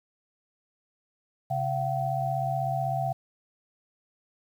sine tone cluster, 135.3 / 684 / 760 Hz, C#3 / F5 / F#5, -42 / -36 / +46 cents, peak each -30 dBFS, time 1.5-3.13 s, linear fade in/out 10 ms, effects 9-bit

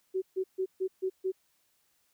sine tone bursts, 376.9 Hz, F#4, 32 cents sharp, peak -27 dBFS, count 6, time 0.14-1.32 s, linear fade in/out 20 ms, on 80 ms, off 140 ms, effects white hiss -72 dBFS RMS until 2.13 s

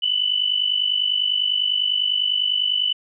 sine tone pair together, 2960 / 3010 Hz, F#7 / F#7, 0 / +29 cents, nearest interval unison, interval 29 cents, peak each -21 dBFS, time 0.02-2.93 s, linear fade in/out 10 ms, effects none

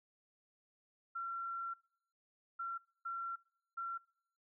sine tone bursts at uneven times, 1363 Hz, F6, 43 cents flat, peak -38 dBFS, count 4, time 1.15-1.74 / 2.59-2.78 / 3.05-3.36 / 3.77-3.98 s, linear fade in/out 10 ms, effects noise-tail reverb RT60 0.7 s tail -26 dB re dry

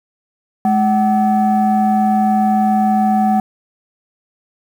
sine tone pair together, 211.9 / 755 Hz, G#3 / F#5, +35 / +35 cents, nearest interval octave + minor seventh, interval 2200 cents, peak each -12 dBFS, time 0.65-3.4 s, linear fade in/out 2 ms, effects tanh soft clip ceiling -7 dBFS + 7-bit

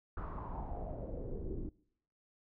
brown noise with low-pass filter sweep, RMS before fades -41 dBFS, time 0.17-1.69 s, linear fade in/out 2 ms, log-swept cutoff 1300 to 320 Hz, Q 5.1, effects noise-tail reverb RT60 0.7 s tail -24 dB re dry

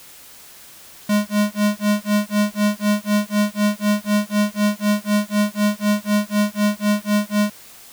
square tone with tremolo, 207.7 Hz, G#3, in tune, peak -14 dBFS, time 1.09-7.5 s, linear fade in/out 5 ms, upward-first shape sine, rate 4 Hz, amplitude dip 100%, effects white hiss -43 dBFS RMS until 7.92 s

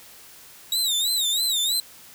sawtooth tone with vibrato, 3800 Hz, A#7, 33 cents sharp, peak -18 dBFS, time 0.72-1.8 s, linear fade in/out 2 ms, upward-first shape sine, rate 3.1 Hz, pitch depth 130 cents each way, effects white hiss -47 dBFS RMS until 2.14 s

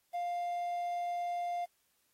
triangle tone with quantisation, 701 Hz, F5, 6 cents sharp, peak -31 dBFS, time 0.13-1.66 s, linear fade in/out 20 ms, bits 10, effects white hiss -75 dBFS RMS until 2.13 s + AAC 48 kbps

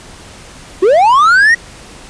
triangle linear sweep, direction up, 341.1 to 1918 Hz, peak -3 dBFS, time 0.82-1.55 s, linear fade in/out 10 ms, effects pink hiss -35 dBFS RMS until 2.09 s + resampled to 22050 Hz

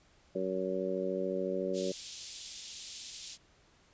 harmonic tone, 93.8 Hz, F#2, 24 cents sharp, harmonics 2 / 3 / 4 / 5 / 6, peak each -39 / -41 / -36 / -38 / -36 dBFS, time 0.35-1.92 s, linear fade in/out 5 ms
pink high-pass noise, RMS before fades -43 dBFS, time 1.73-3.38 s, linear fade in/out 50 ms, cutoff 3300 Hz, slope 24 dB/octave
effects pink hiss -65 dBFS RMS until 3.93 s + resampled to 16000 Hz

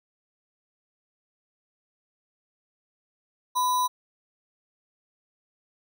sine tone with sample-and-hold, 1000 Hz, B5, 21 cents sharp, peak -21 dBFS, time 3.55-3.88 s, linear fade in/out 20 ms, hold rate 4900 Hz, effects none

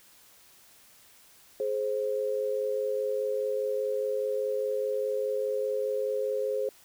sine tone pair together, 421.6 / 526.5 Hz, G#4 / C5, +26 / +11 cents, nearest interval major third, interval 385 cents, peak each -30 / -29 dBFS, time 1.6-6.69 s, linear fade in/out 2 ms, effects white hiss -57 dBFS RMS until 6.84 s

